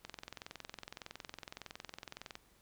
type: click train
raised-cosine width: 0.2 ms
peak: -27 dBFS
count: 51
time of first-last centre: 0.05-2.354 s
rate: 21.7 Hz
effects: pink hiss -68 dBFS RMS until 2.61 s